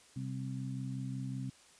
harmonic tone, 65.41 Hz, C2, in tune, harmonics 2 / 3 / 4, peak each -38 / -44 / -43 dBFS, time 0.16-1.5 s, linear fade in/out 5 ms, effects white hiss -61 dBFS RMS until 1.79 s + resampled to 22050 Hz

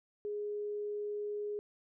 sine tone, 415.3 Hz, G#4, in tune, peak -35 dBFS, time 0.25-1.59 s, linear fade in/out 0 ms, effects none

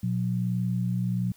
sine tone pair together, 120.29 / 181.6 Hz, B2 / F#3, -45 / -32 cents, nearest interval perfect fifth, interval 713 cents, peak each -27 dBFS, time 0.03-1.32 s, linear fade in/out 5 ms, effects white hiss -59 dBFS RMS until 1.36 s

